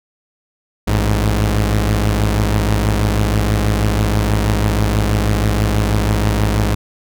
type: tone pair together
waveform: sawtooth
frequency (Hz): 55.25 / 104.3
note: A1 / G#2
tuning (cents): +8 / +8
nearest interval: major seventh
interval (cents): 1100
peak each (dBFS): -12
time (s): 0.87-6.75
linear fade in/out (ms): 10
effects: none